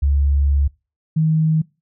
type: tone pair in turn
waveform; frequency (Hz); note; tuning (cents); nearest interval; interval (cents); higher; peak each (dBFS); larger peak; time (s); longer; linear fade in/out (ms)
sine; 70.6 / 157.94; C#2 / D#3; +32 / +26; octave + major second; 1394; second; -13; neither; 0.02-0.68 / 1.16-1.62; first; 10
effects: noise-tail reverb RT60 0.3 s tail -24 dB re dry